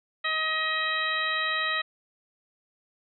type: harmonic tone with a mistuned harmonic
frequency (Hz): 632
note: D#5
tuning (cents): +27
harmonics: 1 / 2 / 3 / 4 / 5 / 6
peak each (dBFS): -39 / -31 / -28 / -35 / -36 / -33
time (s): 0.24-1.82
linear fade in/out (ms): 10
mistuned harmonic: 6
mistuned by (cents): +33
effects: none